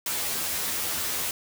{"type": "noise with comb filter", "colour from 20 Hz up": "white", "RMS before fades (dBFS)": -29, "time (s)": [0.06, 1.31], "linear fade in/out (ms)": 2, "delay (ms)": 12, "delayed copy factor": 0.9, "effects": []}